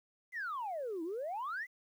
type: exponential two-way sweep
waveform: sine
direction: down then up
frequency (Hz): 2093 to 313.2 to 2093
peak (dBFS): -35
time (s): 0.32-1.67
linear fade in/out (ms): 50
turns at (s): 1.03
effects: tanh soft clip ceiling -33 dBFS + 11-bit